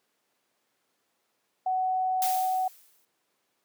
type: tone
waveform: sine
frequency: 747 Hz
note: F#5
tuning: 16 cents sharp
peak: -24 dBFS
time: 1.66-2.68 s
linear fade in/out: 5 ms
type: noise with exponential decay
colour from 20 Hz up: blue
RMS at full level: -29 dBFS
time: 2.22-3.05 s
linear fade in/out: 1 ms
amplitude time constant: 180 ms
effects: pink hiss -74 dBFS RMS until 3.64 s + high-pass 300 Hz 12 dB/octave